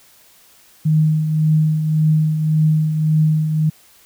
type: tone with tremolo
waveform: sine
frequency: 155.56 Hz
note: D#3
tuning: in tune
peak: -10 dBFS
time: 0.85-3.7 s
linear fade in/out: 10 ms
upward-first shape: triangle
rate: 1.8 Hz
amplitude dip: 55%
effects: white hiss -50 dBFS RMS until 4.05 s